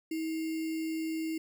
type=tone with sample-and-hold; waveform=sine; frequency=320.6 Hz; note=E4; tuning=48 cents flat; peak=-31 dBFS; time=0.11-1.38 s; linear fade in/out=5 ms; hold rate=2450 Hz; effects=none